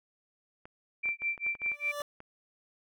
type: clicks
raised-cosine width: 0.5 ms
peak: -32 dBFS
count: 12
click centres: 0.655 / 1.057 / 1.089 / 1.22 / 1.378 / 1.465 / 1.552 / 1.618 / 1.662 / 1.717 / 2.005 / 2.204 s
type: tone with tremolo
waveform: sine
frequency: 2349 Hz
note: D7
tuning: in tune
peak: -27 dBFS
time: 1.03-1.92 s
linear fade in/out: 10 ms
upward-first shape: sine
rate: 5 Hz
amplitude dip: 100%
type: tone with exponential growth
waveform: 25% pulse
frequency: 583 Hz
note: D5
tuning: 13 cents flat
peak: -28 dBFS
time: 1.62-2.02 s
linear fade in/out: 2 ms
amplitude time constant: 86 ms
effects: none